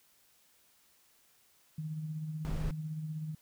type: tone with tremolo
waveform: sine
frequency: 155.56 Hz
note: D#3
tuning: in tune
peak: -34 dBFS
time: 1.78-3.35 s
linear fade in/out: 5 ms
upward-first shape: sine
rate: 16 Hz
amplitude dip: 40%
type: noise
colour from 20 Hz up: brown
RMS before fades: -35 dBFS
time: 2.45-2.71 s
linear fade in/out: 0 ms
effects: white hiss -67 dBFS RMS until 3.41 s